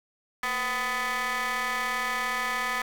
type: ring-modulated tone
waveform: 20% pulse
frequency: 246.9 Hz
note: B3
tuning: in tune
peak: -19 dBFS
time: 0.43-2.82 s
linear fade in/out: 2 ms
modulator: 1500 Hz
effects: none